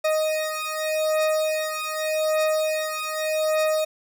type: beating tone pair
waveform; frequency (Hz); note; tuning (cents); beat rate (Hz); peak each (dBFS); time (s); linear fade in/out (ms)
40% pulse; 622.3 / 623.14; D#5 / D#5; 0 / +2; 0.84; -24; 0.04-3.85; 10
effects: none